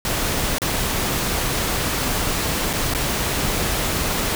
pink noise with dropouts, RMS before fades -22 dBFS, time 0.05-4.35 s, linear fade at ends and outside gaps 1 ms, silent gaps 0.584-0.618 / 2.731-2.735 / 2.938-2.948 s, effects none

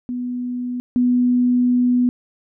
sine tone pair in turn, 246.9 / 246.9 Hz, B3 / B3, 0 / 0 cents, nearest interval unison, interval 0 cents, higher neither, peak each -22 / -13 dBFS, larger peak second, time 0.09-0.8 / 0.96-2.09 s, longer second, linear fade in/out 0 ms, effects none

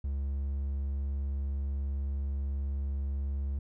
triangle tone, 69.3 Hz, C#2, in tune, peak -28 dBFS, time 0.04-3.59 s, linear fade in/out 5 ms, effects none

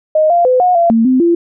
sine tone with pitch steps, 621 / 693 / 507 / 724 / 682 / 226.9 / 257.5 / 341.2 Hz, D#5 / F5 / B4 / F#5 / F5 / A#3 / C4 / F4, -3 / -14 / +45 / -38 / -41 / -47 / -28 / -40 cents, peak -7 dBFS, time 0.15-1.35 s, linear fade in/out 5 ms, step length 150 ms, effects none

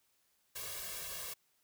white noise with comb filter, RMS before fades -43 dBFS, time 0.55-1.34 s, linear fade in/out 10 ms, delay 1.8 ms, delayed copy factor +0.95, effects white hiss -75 dBFS RMS until 1.63 s

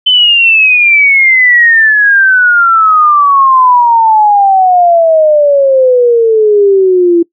sine exponential sweep, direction down, 3062 to 335.9 Hz, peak -3 dBFS, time 0.06-7.23 s, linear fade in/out 10 ms, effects noise-tail reverb RT60 0.1 s tail -22 dB re dry

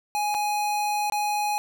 square tone with dropouts, 833 Hz, G#5, 5 cents sharp, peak -24 dBFS, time 0.15-1.58 s, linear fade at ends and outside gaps 0 ms, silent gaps 0.343-0.348 / 1.099-1.122 s, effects 10-bit

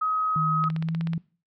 sine tone, 1267 Hz, D#6, 31 cents sharp, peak -22 dBFS, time 0.01-0.69 s, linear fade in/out 10 ms
sine tone with pitch glide, 156.9 to 165.27 Hz, D#3 to E3, +15 to +5 cents, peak -25 dBFS, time 0.36-1.18 s, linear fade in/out 2 ms, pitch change +90 cents, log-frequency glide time 0.56-1.02 s
click train, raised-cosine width 0.3 ms, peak -21 dBFS, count 9, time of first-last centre 0.64-1.134 s, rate 16.2 Hz
effects noise-tail reverb RT60 0.4 s tail -22 dB re dry

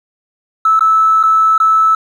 triangle tone with dropouts, 1308 Hz, E6, 14 cents flat, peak -3 dBFS, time 0.65-1.95 s, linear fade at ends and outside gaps 5 ms, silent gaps 0.794-0.807 / 1.23-1.235 / 1.58-1.6 s, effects tanh soft clip ceiling -5 dBFS

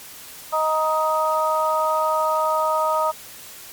harmonic tone, 313 Hz, D#4, 10 cents sharp, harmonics 2 / 3 / 4, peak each -22 / -22 / -22 dBFS, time 0.52-3.12 s, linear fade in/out 20 ms, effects white hiss -40 dBFS RMS until 3.72 s + MP3 96 kbps

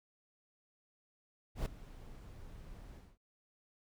brown noise with ADSR envelope, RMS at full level -32 dBFS, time 1.55-3.18 s, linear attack 110 ms, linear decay 3 ms, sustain -19 dB, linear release 230 ms, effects none

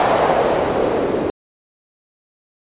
blue noise with low-pass filter sweep, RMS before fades -17 dBFS, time 0-1.3 s, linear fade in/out 0 ms, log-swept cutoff 740 to 390 Hz, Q 2.1, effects resampled to 8000 Hz

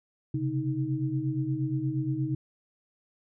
sine tone cluster, 129.9 / 138.4 / 313.6 Hz, C3 / C#3 / D#4, -12 / -2 / +14 cents, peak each -31 dBFS, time 0.34-2.35 s, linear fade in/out 5 ms, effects none

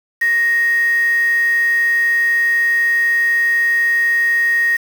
sine tone with quantisation, 1868 Hz, A#6, 3 cents sharp, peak -12 dBFS, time 0.21-4.77 s, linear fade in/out 10 ms, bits 5, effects none

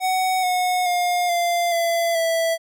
square tone with pitch steps, 747 / 728.7 / 710.8 / 693.4 / 676.4 / 659.8 Hz, F#5 / F#5 / F5 / F5 / E5 / E5, +16 / -27 / +30 / -13 / +44 / +1 cents, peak -19 dBFS, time 0-2.58 s, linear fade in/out 50 ms, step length 430 ms, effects none

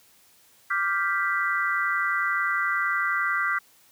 sine chord, G dominant seventh, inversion second, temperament equal, 1174.7 / 1396.9 / 1568 / 1975.5 Hz, D6 / F6 / G6 / B6, 0 / 0 / 0 / 0 cents, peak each -28 dBFS, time 0.7-3.59 s, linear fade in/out 10 ms, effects white hiss -58 dBFS RMS until 3.91 s + high-pass 60 Hz 12 dB/octave

